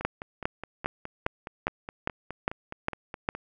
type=two click trains; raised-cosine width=0.5 ms; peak=-10 / -21 dBFS; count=9 / 17; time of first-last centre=0.05-3.289 / 0.01-3.35 s; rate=2.47 / 4.79 Hz; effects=none